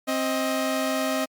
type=tone pair together; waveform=sawtooth; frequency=264 / 628 Hz; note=C4 / D#5; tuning=+16 / +16 cents; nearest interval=octave + minor third; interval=1500 cents; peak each=-22 dBFS; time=0.07-1.26 s; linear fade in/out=20 ms; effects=MP3 96 kbps